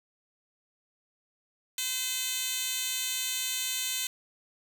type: tone with high-pass filter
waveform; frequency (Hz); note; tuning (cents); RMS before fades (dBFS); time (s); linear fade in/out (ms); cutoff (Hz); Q
10% pulse; 512; C5; -38; -32; 1.78-4.07; 2; 4400; 1.3
effects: none